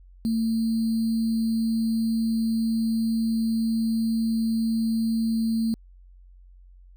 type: tone with sample-and-hold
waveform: sine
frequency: 225.5 Hz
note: A3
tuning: 43 cents sharp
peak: -21 dBFS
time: 0.25-5.74 s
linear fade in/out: 0 ms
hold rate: 4410 Hz
effects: added 45 Hz sine -47 dBFS peak until 6.96 s